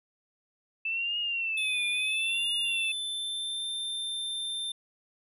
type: tone with vibrato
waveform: sine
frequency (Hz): 2637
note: E7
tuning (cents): 0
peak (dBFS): -28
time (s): 0.85-2.92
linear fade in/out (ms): 5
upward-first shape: triangle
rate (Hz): 0.74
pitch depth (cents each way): 150
type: tone with pitch glide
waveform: square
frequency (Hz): 3520 to 3579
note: A7 to A7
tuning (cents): 0 to +29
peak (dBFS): -32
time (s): 1.57-4.72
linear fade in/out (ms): 5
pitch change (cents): +29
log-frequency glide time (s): 2.96-3.66
effects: resampled to 32000 Hz